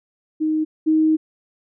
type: tone pair in turn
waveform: sine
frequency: 311.6 / 314.1 Hz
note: D#4 / D#4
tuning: +3 / +16 cents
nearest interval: unison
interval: 13 cents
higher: second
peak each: -17 / -13 dBFS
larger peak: second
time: 0.4-0.65 / 0.86-1.17 s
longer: second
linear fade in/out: 20 ms
effects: none